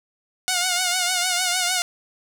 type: tone with vibrato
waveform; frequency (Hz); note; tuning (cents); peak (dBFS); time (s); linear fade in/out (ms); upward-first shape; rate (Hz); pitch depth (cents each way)
5% pulse; 724; F#5; -38; -8; 0.48-1.82; 0; triangle; 6.6; 68
effects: none